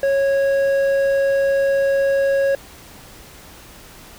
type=tone with hard clipping; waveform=sine; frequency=550 Hz; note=C#5; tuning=14 cents flat; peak=-16 dBFS; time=0.03-2.55 s; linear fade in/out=2 ms; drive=6 dB; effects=pink hiss -42 dBFS RMS until 4.18 s